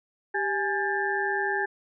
sine tone cluster, 393.4 / 832 / 1608 / 1762 Hz, G4 / G#5 / G6 / A6, +6 / +3 / +44 / +2 cents, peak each -30 dBFS, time 0.34-1.66 s, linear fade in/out 10 ms, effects none

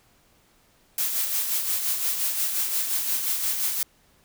blue noise with tremolo, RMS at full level -24 dBFS, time 0.98-3.83 s, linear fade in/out 2 ms, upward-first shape sine, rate 5.7 Hz, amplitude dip 45%, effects pink hiss -61 dBFS RMS until 4.24 s

